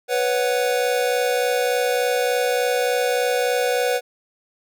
square chord, B suspended second, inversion none, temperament equal with one note detuned, 493.9 / 557.3 / 740 Hz, B4 / C#5 / F#5, 0 / +9 / 0 cents, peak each -21 / -26 / -26 dBFS, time 0.08-4.01 s, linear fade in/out 50 ms, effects none

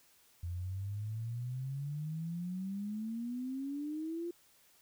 sine exponential sweep, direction up, 84.9 to 349.2 Hz, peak -36 dBFS, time 0.43-4.31 s, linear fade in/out 5 ms, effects white hiss -66 dBFS RMS until 4.81 s

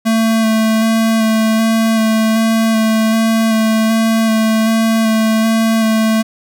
square tone with vibrato, 222.4 Hz, A3, 19 cents sharp, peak -11 dBFS, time 0.05-6.23 s, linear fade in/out 20 ms, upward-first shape square, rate 1.3 Hz, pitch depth 13 cents each way, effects none

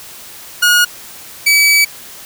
sawtooth tone pair in turn, 1442 / 2289 Hz, F#6 / D7, -45 / -45 cents, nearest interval minor sixth, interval 800 cents, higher second, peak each -4 dBFS, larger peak neither, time 0.62-0.85 / 1.46-1.85 s, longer second, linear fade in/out 10 ms, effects white hiss -34 dBFS RMS until 2.25 s

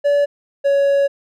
triangle tone pair in turn, 574 / 559.3 Hz, D5 / C#5, -40 / +15 cents, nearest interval unison, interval 45 cents, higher first, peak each -10 dBFS, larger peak neither, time 0.04-0.26 / 0.64-1.08 s, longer second, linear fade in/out 20 ms, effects none

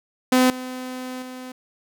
sawtooth tone with level steps, 254.9 Hz, C4, 45 cents flat, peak -10 / -26 / -30 dBFS, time 0.32-1.52 s, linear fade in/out 5 ms, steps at 0.5 / 1.22 s, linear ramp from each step 2 ms, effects none

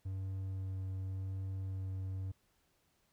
triangle tone with vibrato, 95.2 Hz, F#2, 50 cents sharp, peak -35 dBFS, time 0.05-2.32 s, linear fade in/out 10 ms, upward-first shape sine, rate 0.89 Hz, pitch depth 9 cents each way, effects pink hiss -75 dBFS RMS until 3.12 s

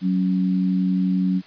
sine tone pair together, 185.6 / 277.2 Hz, F#3 / C#4, +6 / 0 cents, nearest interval perfect fifth, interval 694 cents, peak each -18 / -25 dBFS, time 0.01-1.42 s, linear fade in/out 50 ms, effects white hiss -47 dBFS RMS until 1.46 s + resampled to 11025 Hz

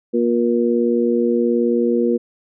harmonic tone, 118.8 Hz, A#2, 33 cents sharp, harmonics 2 / 3 / 4, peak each -18 / -19 / -19 dBFS, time 0.13-2.18 s, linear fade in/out 20 ms, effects none

